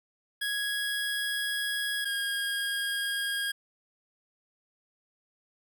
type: tone pair in turn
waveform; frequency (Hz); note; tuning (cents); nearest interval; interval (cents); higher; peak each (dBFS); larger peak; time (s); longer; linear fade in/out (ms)
25% pulse; 1661.2 / 1628.9; G#6 / G#6; 0 / -34; unison; 34; first; -25; neither; 0.41-2.05 / 2.05-3.52; first; 10
effects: none